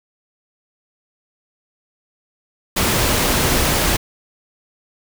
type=noise; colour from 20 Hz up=pink; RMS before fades=-17 dBFS; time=2.76-3.97 s; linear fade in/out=10 ms; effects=none